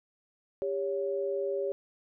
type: tone pair together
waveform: sine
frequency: 398.4 / 559 Hz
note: G4 / C#5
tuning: +28 / +14 cents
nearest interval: tritone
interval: 586 cents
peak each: -31 / -32 dBFS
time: 0.62-1.72 s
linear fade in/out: 0 ms
effects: none